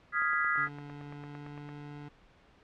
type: chord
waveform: sine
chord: F half-diminished seventh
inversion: third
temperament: equal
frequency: 1244.5 / 1396.9 / 1661.2 / 1975.5 Hz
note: Eb6 / F6 / Ab6 / Cb7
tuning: 0 / 0 / 0 / 0 cents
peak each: -32 dBFS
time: 0.12-0.69 s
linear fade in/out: 50 ms
type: click train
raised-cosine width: 0.5 ms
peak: -32 dBFS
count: 14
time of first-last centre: 0.22-1.691 s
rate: 8.84 Hz
type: tone with pitch glide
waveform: 25% pulse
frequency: 144.8 to 146.06 Hz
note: D3 to D3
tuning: -24 to -9 cents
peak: -39 dBFS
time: 0.57-2.09 s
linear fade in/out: 10 ms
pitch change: +15 cents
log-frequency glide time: 1.02-1.67 s
effects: pink hiss -61 dBFS RMS until 2.63 s + low-pass 3000 Hz 12 dB/octave